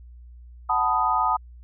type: chord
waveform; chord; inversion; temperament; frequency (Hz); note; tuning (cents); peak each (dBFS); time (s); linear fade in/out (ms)
sine; B dominant seventh; second; equal; 740 / 880 / 987.8 / 1244.5; F#5 / A5 / B5 / D#6; 0 / 0 / 0 / 0; -27 / -24 / -26 / -23; 0.69-1.37; 10
effects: added 60 Hz sine -42 dBFS peak until 1.63 s